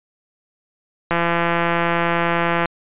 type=click train; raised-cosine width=0.5 ms; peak=-4 dBFS; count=264; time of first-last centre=1.11-2.657 s; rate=170 Hz; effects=resampled to 8000 Hz